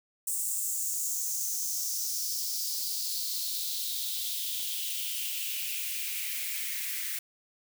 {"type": "noise with high-pass filter sweep", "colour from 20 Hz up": "blue", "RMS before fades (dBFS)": -33, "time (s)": [0.27, 7.19], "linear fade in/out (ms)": 5, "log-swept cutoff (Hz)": [8100, 1900], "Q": 3.8, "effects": []}